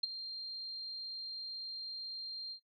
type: tone with ADSR envelope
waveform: sine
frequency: 4186 Hz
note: C8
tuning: in tune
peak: -26 dBFS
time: 0.03-2.6 s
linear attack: 9 ms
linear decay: 10 ms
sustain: -14 dB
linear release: 87 ms
effects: noise-tail reverb RT60 0.1 s tail -17 dB re dry